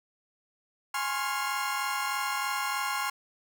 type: chord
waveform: 30% pulse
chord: Db major seventh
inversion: second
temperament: equal with one note detuned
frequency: 830.6 / 1046.5 / 1089.7 / 1396.9 Hz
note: Ab5 / C6 / Db6 / F6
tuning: 0 / 0 / -30 / 0 cents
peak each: -32 dBFS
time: 0.94-3.1 s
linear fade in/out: 5 ms
effects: none